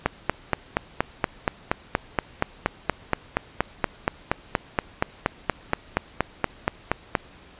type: click train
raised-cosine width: 0.5 ms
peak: -4 dBFS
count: 31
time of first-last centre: 0.06-7.152 s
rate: 4.23 Hz
effects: pink hiss -49 dBFS RMS until 7.59 s + resampled to 8000 Hz